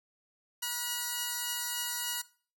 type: tone pair together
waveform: 5% pulse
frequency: 965.8 / 1447 Hz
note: B5 / F#6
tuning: -39 / -39 cents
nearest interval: perfect fifth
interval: 700 cents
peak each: -24 dBFS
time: 0.62-2.22 s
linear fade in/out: 10 ms
effects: noise-tail reverb RT60 0.4 s tail -18 dB re dry